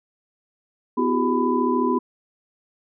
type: tone cluster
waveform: sine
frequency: 250.7 / 329 / 367.8 / 401.9 / 999 Hz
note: B3 / E4 / F#4 / G4 / B5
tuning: +26 / -3 / -10 / +43 / +20 cents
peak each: -22 / -27 / -25 / -26 / -24 dBFS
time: 0.97-1.99 s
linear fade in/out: 10 ms
effects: none